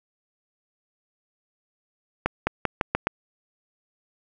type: accelerating click train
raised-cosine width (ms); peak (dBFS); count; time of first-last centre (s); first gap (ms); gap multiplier
0.5; -6; 6; 2.26-3.07; 210; 0.87
effects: none